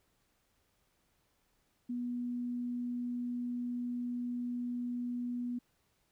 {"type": "tone", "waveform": "sine", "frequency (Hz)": 243.6, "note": "B3", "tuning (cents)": -24, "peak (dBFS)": -34, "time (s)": [1.89, 5.59], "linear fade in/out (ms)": 10, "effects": ["pink hiss -75 dBFS RMS until 6.11 s"]}